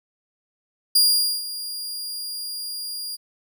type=tone with ADSR envelope; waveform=sawtooth; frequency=4824 Hz; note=D8; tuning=46 cents sharp; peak=-10 dBFS; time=0.95-3.17 s; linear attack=8 ms; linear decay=460 ms; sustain=-16 dB; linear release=26 ms; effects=none